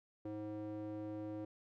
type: tone with band-pass filter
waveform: square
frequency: 106 Hz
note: G#2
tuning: 36 cents sharp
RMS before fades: -44 dBFS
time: 0.25-1.45 s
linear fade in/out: 5 ms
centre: 400 Hz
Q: 5.4
effects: none